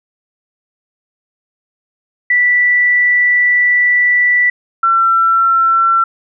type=tone pair in turn; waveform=sine; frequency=1966 / 1349.5 Hz; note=B6 / E6; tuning=-8 / +40 cents; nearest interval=perfect fifth; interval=652 cents; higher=first; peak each=-8 dBFS; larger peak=neither; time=2.3-4.5 / 4.83-6.04 s; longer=first; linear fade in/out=5 ms; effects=none